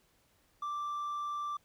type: tone with hard clipping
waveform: sine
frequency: 1174.7 Hz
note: D6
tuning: in tune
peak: -35 dBFS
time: 0.62-1.57 s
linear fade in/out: 5 ms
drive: 2 dB
effects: pink hiss -70 dBFS RMS until 1.64 s